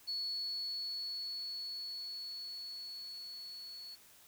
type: tone with level ramp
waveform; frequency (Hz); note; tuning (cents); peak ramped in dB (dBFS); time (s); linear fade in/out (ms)
sine; 4400; C#8; -14; -35 to -46; 0.07-3.96; 20
effects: white hiss -61 dBFS RMS until 4.27 s